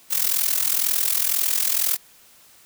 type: noise with amplitude modulation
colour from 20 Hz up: blue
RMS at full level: -18 dBFS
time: 0.1-1.97 s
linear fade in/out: 20 ms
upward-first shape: sine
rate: 42 Hz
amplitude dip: 80%
effects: white hiss -52 dBFS RMS until 2.65 s